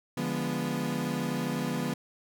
35% pulse chord, D diminished seventh, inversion none, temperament equal, 146.83 / 174.61 / 207.7 / 246.9 Hz, D3 / F3 / Ab3 / Cb4, 0 / 0 / 0 / 0 cents, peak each -34 / -33 / -35 / -31 dBFS, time 0.17-1.94 s, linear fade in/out 5 ms, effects none

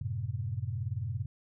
sine chord, F# diminished, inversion none, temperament equal, 92.5 / 110 / 130.81 Hz, F#2 / A2 / C3, 0 / 0 / 0 cents, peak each -37 / -35 / -37 dBFS, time 0.01-1.26 s, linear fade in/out 5 ms, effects none

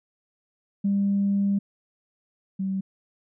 sine tone pair in turn, 199.4 / 192.01 Hz, G3 / G3, +30 / -36 cents, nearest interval minor second, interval 66 cents, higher first, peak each -19 / -24 dBFS, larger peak first, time 0.84-1.59 / 2.59-2.81 s, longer first, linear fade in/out 10 ms, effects tanh soft clip ceiling -15 dBFS

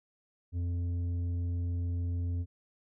sine tone with tanh clipping, 87.31 Hz, F2, in tune, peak -31 dBFS, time 0.52-2.46 s, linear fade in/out 50 ms, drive 7 dB, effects none

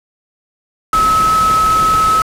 sine tone in noise, 1291 Hz, E6, 37 cents flat, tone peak -9 dBFS, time 0.93-2.22 s, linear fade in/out 2 ms, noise pink, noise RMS -22 dBFS, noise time 0.93-2.22 s, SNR +10 dB, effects low-pass 12000 Hz 12 dB/octave

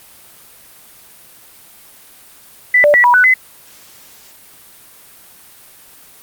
sine tone with pitch steps, 1986 / 588 / 1949 / 973 / 1490 / 2030 Hz, B6 / D5 / B6 / B5 / F#6 / B6, +9 / +2 / -23 / -26 / +12 / +47 cents, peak -6 dBFS, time 2.74-3.34 s, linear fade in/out 5 ms, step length 100 ms, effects white hiss -42 dBFS RMS until 6.22 s + Opus 32 kbps

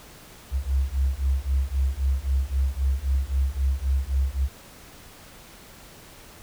sine beating tone pair, 65.41 / 69.21 Hz, C2 / C#2, 0 / -2 cents, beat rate 3.8 Hz, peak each -24 dBFS, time 0.51-4.49 s, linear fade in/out 50 ms, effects pink hiss -47 dBFS RMS until 6.42 s

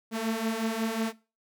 sawtooth beating tone pair, 220 / 225.5 Hz, A3 / A3, 0 / +43 cents, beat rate 5.5 Hz, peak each -29 / -25 dBFS, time 0.11-1.13 s, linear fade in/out 50 ms, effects noise-tail reverb RT60 0.3 s tail -19 dB re dry

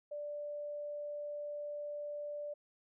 sine tone, 587.3 Hz, D5, in tune, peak -39 dBFS, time 0.11-2.54 s, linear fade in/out 10 ms, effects none

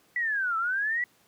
sine linear two-way sweep, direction down then up, 1975.5 to 1303 to 1975.5 Hz, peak -25 dBFS, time 0.16-1.04 s, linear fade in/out 2 ms, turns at 0.57 s, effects pink hiss -63 dBFS RMS until 1.27 s + high-pass 150 Hz 12 dB/octave

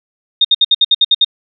sine tone bursts, 3680 Hz, A#7, 23 cents flat, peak -6 dBFS, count 9, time 0.41-1.247 s, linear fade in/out 5 ms, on 37 ms, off 63 ms, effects none

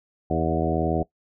harmonic tone with a mistuned harmonic, 81 Hz, E2, 30 cents flat, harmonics 1 / 2 / 3 / 4 / 5 / 6 / 7 / 8 / 9, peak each -29 / -28 / -30 / -28 / -30 / -33 / -32 / -31 / -29 dBFS, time 0.3-1.03 s, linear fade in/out 5 ms, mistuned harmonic 8, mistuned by -17 cents, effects noise-tail reverb RT60 0.1 s tail -19 dB re dry

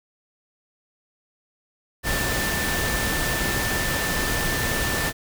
sine tone in noise, 1776 Hz, A6, 16 cents sharp, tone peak -28 dBFS, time 2.03-5.13 s, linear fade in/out 50 ms, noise pink, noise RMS -25 dBFS, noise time 2.03-5.13 s, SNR -6 dB, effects none

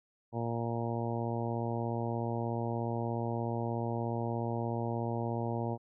harmonic tone, 116.8 Hz, A#2, 4 cents sharp, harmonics 1 / 2 / 3 / 4 / 5 / 6 / 7 / 8, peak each -35 / -38 / -40 / -41 / -42 / -43 / -43 / -44 dBFS, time 0.32-5.78 s, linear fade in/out 50 ms, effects none

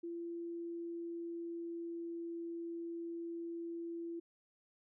sine tone with pitch glide, 340 to 337.1 Hz, F4 to E4, -46 to +39 cents, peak -40 dBFS, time 0.03-4.2 s, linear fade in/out 10 ms, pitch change -15 cents, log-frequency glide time 0.24-2.35 s, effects none

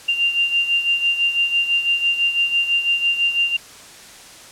sine beating tone pair, 2785 / 2791 Hz, F7 / F7, -5 / -2 cents, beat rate 6 Hz, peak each -17 / -23 dBFS, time 0.08-3.57 s, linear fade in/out 10 ms, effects white hiss -41 dBFS RMS until 4.51 s + low-pass 9000 Hz 12 dB/octave

